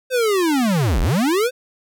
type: linear two-way sweep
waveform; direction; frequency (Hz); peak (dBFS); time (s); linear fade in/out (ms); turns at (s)
square; down then up; 524 to 34.59 to 524; -16; 0.1-1.51; 50; 1.01
effects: none